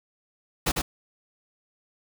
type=noise with echo; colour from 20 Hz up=pink; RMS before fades=-24 dBFS; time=0.66-0.72 s; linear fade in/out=10 ms; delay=100 ms; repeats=1; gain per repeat=-3 dB; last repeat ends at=0.82 s; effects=none